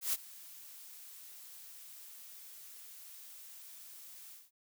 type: noise with ADSR envelope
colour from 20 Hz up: blue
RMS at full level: -31 dBFS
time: 0.01-4.51 s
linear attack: 120 ms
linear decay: 33 ms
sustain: -21 dB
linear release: 190 ms
effects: none